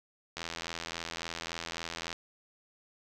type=click train; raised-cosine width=0.2 ms; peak=-19 dBFS; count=148; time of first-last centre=0.37-2.128 s; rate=83.6 Hz; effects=none

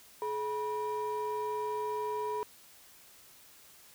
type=ring-modulated tone; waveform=triangle; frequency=698.5 Hz; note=F5; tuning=in tune; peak=-26 dBFS; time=0.22-2.43 s; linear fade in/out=0 ms; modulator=273 Hz; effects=tanh soft clip ceiling -25 dBFS + white hiss -57 dBFS RMS until 3.94 s

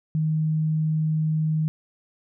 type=tone; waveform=sine; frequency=156.4 Hz; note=D#3; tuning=9 cents sharp; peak=-20 dBFS; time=0.15-1.68 s; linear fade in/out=0 ms; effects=none

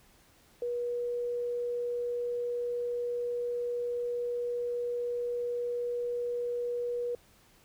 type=tone; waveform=sine; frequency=482.4 Hz; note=B4; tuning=41 cents flat; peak=-30 dBFS; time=0.62-7.15 s; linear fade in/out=2 ms; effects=pink hiss -62 dBFS RMS until 7.64 s

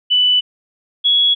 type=tone pair in turn; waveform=sine; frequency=2983 / 3353 Hz; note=F#7 / G#7; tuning=+13 / +16 cents; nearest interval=major second; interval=203 cents; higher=second; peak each=-10 dBFS; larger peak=neither; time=0.1-0.41 / 1.04-1.35 s; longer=neither; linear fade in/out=20 ms; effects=none

